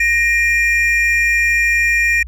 triangle tone pair together, 1863 / 2396 Hz, A#6 / D7, -2 / +34 cents, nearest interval major third, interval 436 cents, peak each -13 dBFS, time 0-2.23 s, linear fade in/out 5 ms, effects added 60 Hz sine -28 dBFS peak until 2.27 s

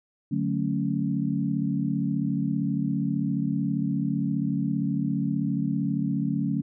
sine chord, D major seventh, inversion none, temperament equal, 146.83 / 185 / 220 / 277.2 Hz, D3 / F#3 / A3 / C#4, 0 / 0 / 0 / 0 cents, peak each -29 dBFS, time 0.31-6.62 s, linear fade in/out 10 ms, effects none

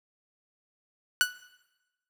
sawtooth tone with exponential decay, 1480 Hz, F#6, in tune, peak -12 dBFS, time 1.21-1.33 s, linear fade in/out 0 ms, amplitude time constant 24 ms, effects noise-tail reverb RT60 1.0 s tail -18 dB re dry

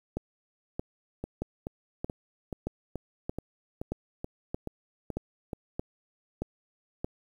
two click trains, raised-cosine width 2 ms, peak -18 / -21 dBFS, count 12 / 11, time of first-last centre 0.17-7.045 / 1.24-5.532 s, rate 1.6 / 2.33 Hz, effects 9-bit

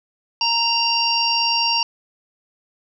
harmonic tone, 929 Hz, A#5, 6 cents flat, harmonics 1 / 3 / 5 / 6, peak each -22 / -22 / -22 / -22 dBFS, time 0.41-1.83 s, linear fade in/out 2 ms, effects none

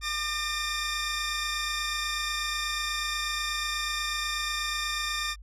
15% pulse tone pair together, 1200 / 1814.1 Hz, D6 / A#6, +37 / -48 cents, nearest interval perfect fifth, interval 715 cents, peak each -25 dBFS, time 0.01-5.36 s, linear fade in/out 50 ms, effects added 50 Hz sine -43 dBFS peak until 5.42 s + low-pass 10000 Hz 12 dB/octave

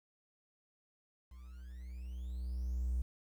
triangle tone with level ramp, 61.8 Hz, B1, 2 cents sharp, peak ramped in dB -48 to -28 dBFS, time 1.31-3.02 s, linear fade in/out 5 ms, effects tanh soft clip ceiling -27 dBFS + 11-bit

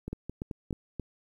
two click trains, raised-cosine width 3 ms, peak -23 / -21 dBFS, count 4 / 4, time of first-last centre 0.08-0.728 / 0.13-0.997 s, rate 4.63 / 3.46 Hz, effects 10-bit

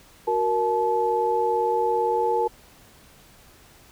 sine tone cluster, 369.8 / 467.6 / 865 Hz, F#4 / A#4 / A5, -1 / +5 / -30 cents, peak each -28 / -23 / -23 dBFS, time 0.27-2.48 s, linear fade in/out 10 ms, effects pink hiss -52 dBFS RMS until 3.91 s

